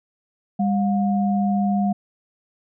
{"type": "tone pair together", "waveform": "sine", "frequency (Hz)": [200.4, 714], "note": ["G3", "F5"], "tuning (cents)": [38, 38], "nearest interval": "octave + minor seventh", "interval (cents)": 2200, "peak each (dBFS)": [-18, -25], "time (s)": [0.59, 1.93], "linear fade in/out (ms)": 10, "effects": []}